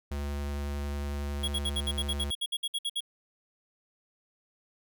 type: tone with vibrato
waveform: square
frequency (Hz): 71.6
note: D2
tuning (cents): -43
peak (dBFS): -32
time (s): 0.11-2.31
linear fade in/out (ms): 5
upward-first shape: triangle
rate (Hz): 11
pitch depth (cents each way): 11
type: tone bursts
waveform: square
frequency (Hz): 3322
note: G#7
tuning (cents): 0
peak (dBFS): -29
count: 15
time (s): 1.43-3.006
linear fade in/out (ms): 10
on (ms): 50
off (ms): 59
effects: none